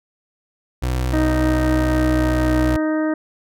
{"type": "tone with pitch glide", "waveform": "30% pulse", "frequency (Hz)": [63, 61.81], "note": ["B1", "B1"], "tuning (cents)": [35, 2], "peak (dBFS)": -16, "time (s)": [0.82, 2.77], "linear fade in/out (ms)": 10, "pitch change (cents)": -33, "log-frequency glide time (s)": [1.82, 2.24]}
{"type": "harmonic tone", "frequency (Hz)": 311.1, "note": "D#4", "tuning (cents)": 0, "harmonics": [1, 2, 3, 4, 5, 6], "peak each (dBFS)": [-18, -24, -34, -33, -33, -34], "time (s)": [1.13, 3.14], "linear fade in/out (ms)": 5}
{"effects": []}